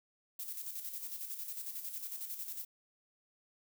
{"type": "noise with tremolo", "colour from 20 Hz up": "violet", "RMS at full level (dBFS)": -41, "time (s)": [0.39, 2.65], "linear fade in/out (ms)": 5, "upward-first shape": "square", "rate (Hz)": 11, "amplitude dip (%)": 50, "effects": []}